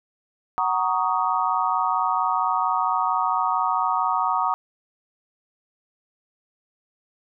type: chord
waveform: sine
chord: D# minor seventh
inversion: first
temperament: just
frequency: 746.7 / 933.4 / 1120.1 / 1244.5 Hz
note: F#5 / A#5 / C#6 / D#6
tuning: +16 / +2 / +18 / 0 cents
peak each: -26 / -24 / -26 / -25 dBFS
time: 0.58-4.54 s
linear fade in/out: 0 ms
effects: none